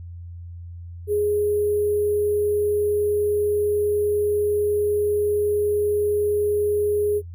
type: tone with sample-and-hold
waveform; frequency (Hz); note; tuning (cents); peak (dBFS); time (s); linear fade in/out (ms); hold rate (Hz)
sine; 415.3; G#4; 0; -18; 1.07-7.22; 50; 11025
effects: noise-tail reverb RT60 0.1 s tail -23 dB re dry + added 86 Hz sine -34 dBFS peak until 7.34 s